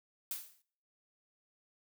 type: noise with exponential decay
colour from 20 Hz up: blue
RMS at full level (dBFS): -36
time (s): 0.31-0.62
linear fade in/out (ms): 1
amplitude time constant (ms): 67
effects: noise-tail reverb RT60 0.6 s tail -24 dB re dry